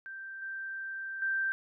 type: tone with level steps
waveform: sine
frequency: 1568 Hz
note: G6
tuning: in tune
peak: -40 / -36 / -28 dBFS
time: 0.06-1.52 s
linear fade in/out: 0 ms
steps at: 0.42 / 1.22 s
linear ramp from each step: 2 ms
effects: none

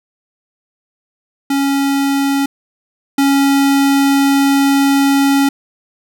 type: tone pair in turn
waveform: square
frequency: 277.2 / 277.2 Hz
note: C#4 / C#4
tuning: 0 / 0 cents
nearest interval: unison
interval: 0 cents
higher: neither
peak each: -13 / -10 dBFS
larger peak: second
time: 1.5-2.46 / 3.18-5.49 s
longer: second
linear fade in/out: 5 ms
effects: none

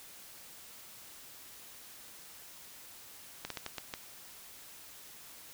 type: slowing click train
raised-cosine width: 0.2 ms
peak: -20 dBFS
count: 6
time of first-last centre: 3.45-3.939 s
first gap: 53 ms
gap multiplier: 1.31
effects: white hiss -52 dBFS RMS until 5.53 s

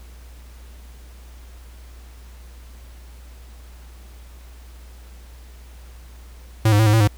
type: tone with pitch steps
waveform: square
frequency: 110.2 / 103.4 / 110.7 / 105.3 / 112.2 / 103.9 Hz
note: A2 / G#2 / A2 / G#2 / A2 / G#2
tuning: +3 / -7 / +11 / +24 / +34 / +1 cents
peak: -13 dBFS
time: 6.65-7.076 s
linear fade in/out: 5 ms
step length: 71 ms
effects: added 60 Hz sine -39 dBFS peak until 7.17 s + pink hiss -51 dBFS RMS until 7.17 s

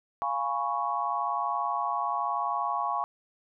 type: chord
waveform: sine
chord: C# dominant seventh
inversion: first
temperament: equal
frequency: 698.5 / 830.6 / 987.8 / 1108.7 Hz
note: E#5 / G#5 / B5 / C#6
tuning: 0 / 0 / 0 / 0 cents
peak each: -34 / -32 / -34 / -30 dBFS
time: 0.22-3.04 s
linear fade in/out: 0 ms
effects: none

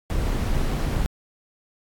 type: noise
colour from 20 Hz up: brown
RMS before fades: -23 dBFS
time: 0.1-1.06 s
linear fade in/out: 0 ms
effects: AAC 64 kbps

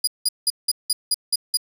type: tone bursts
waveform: 25% pulse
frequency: 4900 Hz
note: D#8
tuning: 27 cents flat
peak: -12 dBFS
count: 8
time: 0.04-1.572 s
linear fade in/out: 5 ms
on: 34 ms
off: 180 ms
effects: none

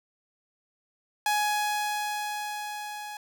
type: tone with level ramp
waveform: sawtooth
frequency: 837 Hz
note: G#5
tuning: 13 cents sharp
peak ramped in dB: -19 to -33 dBFS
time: 1.26-3.17 s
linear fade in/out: 2 ms
effects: none

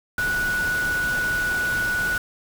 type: tone in noise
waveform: sine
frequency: 1472 Hz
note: F#6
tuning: 9 cents flat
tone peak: -21 dBFS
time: 0.18-2.18 s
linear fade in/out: 2 ms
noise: pink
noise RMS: -32 dBFS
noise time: 0.18-2.18 s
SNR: +8 dB
effects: none

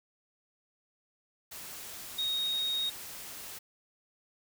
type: tone in noise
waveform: sine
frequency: 3743 Hz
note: A#7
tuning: 6 cents sharp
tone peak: -29 dBFS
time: 2.18-2.9 s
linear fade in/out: 10 ms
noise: white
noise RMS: -44 dBFS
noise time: 1.51-3.59 s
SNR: +12 dB
effects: none

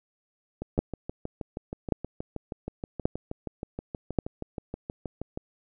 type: two click trains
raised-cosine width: 2 ms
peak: -20 / -9 dBFS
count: 31 / 4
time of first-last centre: 0.62-5.374 / 0.79-4.188 s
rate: 6.31 / 0.883 Hz
effects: none

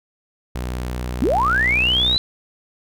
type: tone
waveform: sawtooth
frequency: 61.74 Hz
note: B1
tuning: in tune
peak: -20 dBFS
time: 0.55-2.17 s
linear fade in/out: 5 ms
type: linear sweep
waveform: sine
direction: up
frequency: 207.7 to 4058 Hz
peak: -15 dBFS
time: 1.22-2.18 s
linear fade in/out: 0 ms
effects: none

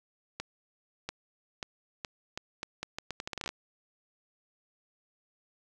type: accelerating click train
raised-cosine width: 0.2 ms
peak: -18 dBFS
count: 18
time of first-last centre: 0.4-3.49 s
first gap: 690 ms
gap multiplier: 0.78
effects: none

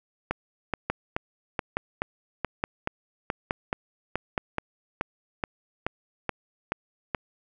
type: two click trains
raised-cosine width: 0.5 ms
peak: -11 / -10 dBFS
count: 17 / 5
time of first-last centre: 0.31-7.148 / 0.9-4.378 s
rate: 2.34 / 1.15 Hz
effects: none

